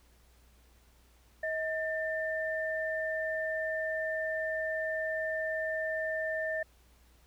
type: tone pair together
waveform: sine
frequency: 635 / 1791.3 Hz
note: D#5 / A6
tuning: +35 / +31 cents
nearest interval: octave + tritone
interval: 1796 cents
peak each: -33 / -34 dBFS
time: 1.43-6.63 s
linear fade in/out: 5 ms
effects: added 60 Hz sine -61 dBFS peak until 7.26 s + pink hiss -66 dBFS RMS until 7.26 s